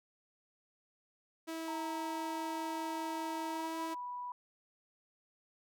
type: tone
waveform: sawtooth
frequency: 325 Hz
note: E4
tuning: 24 cents flat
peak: -35 dBFS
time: 1.47-3.95 s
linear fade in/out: 20 ms
type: tone with pitch glide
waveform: sine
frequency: 930 to 983 Hz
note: A#5 to B5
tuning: -4 to -8 cents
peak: -39 dBFS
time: 1.68-4.32 s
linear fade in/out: 2 ms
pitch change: +96 cents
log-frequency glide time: 3.49-3.77 s
effects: none